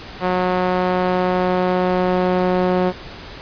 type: tone with band-pass filter sweep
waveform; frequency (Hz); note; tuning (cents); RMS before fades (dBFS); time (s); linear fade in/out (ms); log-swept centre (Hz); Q
sawtooth; 182.2; F#3; -26; -18; 0.2-2.93; 50; 810 to 510; 0.9
effects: pink hiss -35 dBFS RMS until 3.41 s + resampled to 11025 Hz